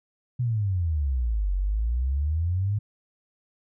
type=exponential two-way sweep; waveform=sine; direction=down then up; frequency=127.2 to 45.52 to 106.9 Hz; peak=-22 dBFS; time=0.39-2.79 s; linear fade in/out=10 ms; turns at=1.54 s; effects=none